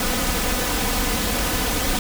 pink noise with comb filter, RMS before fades -22 dBFS, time 0-1.99 s, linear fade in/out 2 ms, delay 4 ms, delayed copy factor +0.6, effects none

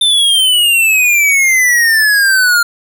square exponential sweep, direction down, 3592 to 1396.9 Hz, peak -8 dBFS, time 0.01-2.63 s, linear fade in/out 5 ms, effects none

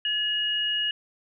sine tone pair together, 1707.1 / 2879 Hz, G#6 / F#7, +47 / -48 cents, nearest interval major sixth, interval 905 cents, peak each -32 / -24 dBFS, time 0.05-0.91 s, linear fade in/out 2 ms, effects none

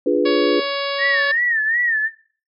sine chord, D diminished seventh, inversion none, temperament equal, 293.7 / 349.2 / 415.3 / 493.9 Hz, D4 / F4 / Ab4 / Cb5, 0 / 0 / 0 / 0 cents, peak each -19 / -20 / -20 / -19 dBFS, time 0.06-0.6 s, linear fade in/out 5 ms
harmonic tone, 560 Hz, C#5, 18 cents sharp, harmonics 1 / 2 / 3 / 4 / 5 / 6 / 7 / 8 / 9, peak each -24 / -27 / -29 / -30 / -31 / -32 / -32 / -33 / -34 dBFS, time 0.25-1.32 s, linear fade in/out 10 ms
sine tone with vibrato, 1833 Hz, A#6, 30 cents flat, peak -16 dBFS, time 0.98-2.1 s, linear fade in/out 50 ms, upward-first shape sine, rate 2.7 Hz, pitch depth 110 cents each way
effects noise-tail reverb RT60 0.4 s tail -17 dB re dry

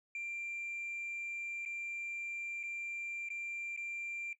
sine tone with dropouts, 2370 Hz, D7, 15 cents sharp, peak -36 dBFS, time 0.15-4.33 s, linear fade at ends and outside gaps 2 ms, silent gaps 1.652-1.659 / 2.631-2.635 / 3.288-3.302 / 3.764-3.774 s, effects noise-tail reverb RT60 0.1 s tail -18 dB re dry + tanh soft clip ceiling -36 dBFS

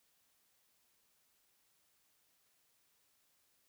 silence, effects white hiss -75 dBFS RMS until 3.68 s

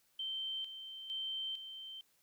sine tone with tremolo, 3115 Hz, G7, 12 cents flat, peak -37 dBFS, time 0.19-2.01 s, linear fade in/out 5 ms, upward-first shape square, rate 1.1 Hz, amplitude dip 60%, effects white hiss -73 dBFS RMS until 2.22 s

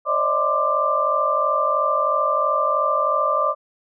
sine tone cluster, 545 / 598 / 641 / 1040 / 1183 Hz, C#5 / D5 / E5 / C6 / D6, -29 / +31 / -49 / -11 / +12 cents, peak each -27 / -24 / -28 / -27 / -19 dBFS, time 0.05-3.55 s, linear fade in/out 50 ms, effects none

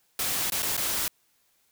white noise with dropouts, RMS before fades -28 dBFS, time 0.19-1.08 s, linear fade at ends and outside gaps 2 ms, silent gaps 0.501-0.52 / 0.623-0.628 / 0.768-0.776 s, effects white hiss -68 dBFS RMS until 1.71 s

